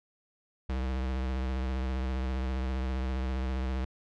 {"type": "tone with vibrato", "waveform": "square", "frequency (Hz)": 64.7, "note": "C2", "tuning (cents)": -19, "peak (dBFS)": -30, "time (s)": [0.69, 3.85], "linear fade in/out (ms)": 5, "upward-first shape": "triangle", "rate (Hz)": 15, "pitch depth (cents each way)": 56, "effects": ["low-pass 4000 Hz 12 dB/octave"]}